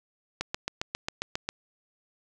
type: click train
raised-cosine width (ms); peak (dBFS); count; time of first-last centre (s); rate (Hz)
0.2; -12; 9; 0.41-1.49; 7.41
effects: none